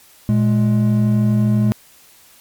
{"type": "tone pair together", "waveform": "triangle", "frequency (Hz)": [117.65, 210], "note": ["A#2", "G#3"], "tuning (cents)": [16, 19], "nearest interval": "minor seventh", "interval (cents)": 1003, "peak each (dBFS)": -13, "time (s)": [0.29, 1.72], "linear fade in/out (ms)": 0, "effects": ["white hiss -48 dBFS RMS until 2.4 s", "MP3 96 kbps"]}